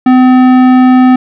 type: tone with tanh clipping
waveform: sine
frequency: 254.9 Hz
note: C4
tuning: 45 cents flat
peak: -4 dBFS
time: 0.06-1.16 s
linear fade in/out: 5 ms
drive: 15 dB
effects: none